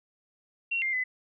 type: tone with pitch steps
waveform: sine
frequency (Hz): 2738 / 2106 / 2016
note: F7 / C7 / B6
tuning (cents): -35 / +11 / +35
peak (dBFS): -26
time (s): 0.71-1.04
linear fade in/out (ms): 10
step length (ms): 110
effects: none